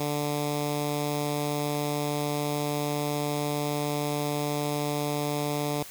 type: tone with notch filter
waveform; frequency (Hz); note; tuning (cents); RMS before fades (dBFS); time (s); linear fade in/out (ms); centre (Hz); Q
10% pulse; 146.83; D3; 0; -29; 0-5.83; 2; 1700; 1.5
effects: white hiss -44 dBFS RMS until 5.9 s